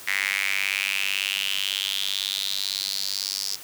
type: tone with high-pass filter sweep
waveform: sawtooth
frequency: 98 Hz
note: G2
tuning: in tune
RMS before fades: -27 dBFS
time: 0.07-3.56 s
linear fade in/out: 10 ms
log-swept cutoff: 2000 to 5100 Hz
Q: 5.3
effects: white hiss -42 dBFS RMS until 3.63 s + high-pass 60 Hz 12 dB/octave